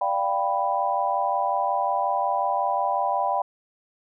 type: chord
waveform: sine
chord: G dominant seventh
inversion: second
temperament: equal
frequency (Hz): 587.3 / 698.5 / 784 / 987.8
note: D5 / F5 / G5 / B5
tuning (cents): 0 / 0 / 0 / 0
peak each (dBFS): -29 / -28 / -25 / -26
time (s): 0.01-3.42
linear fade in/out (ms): 5
effects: none